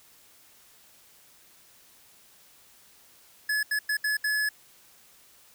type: tone bursts at uneven times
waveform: square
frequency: 1706 Hz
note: G#6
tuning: 46 cents sharp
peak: -25 dBFS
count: 5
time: 3.49-3.63 / 3.71-3.79 / 3.89-3.97 / 4.04-4.17 / 4.24-4.49 s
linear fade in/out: 5 ms
effects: white hiss -57 dBFS RMS until 5.54 s